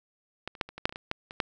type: clicks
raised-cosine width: 0.3 ms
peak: -18 / -30 / -11 / -27 / -24 / -7 / -23 / -26 / -21 / -13 / -25 / -9 dBFS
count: 12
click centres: 0.476 / 0.552 / 0.612 / 0.69 / 0.78 / 0.855 / 0.894 / 0.925 / 0.959 / 1.114 / 1.309 / 1.402 s
effects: none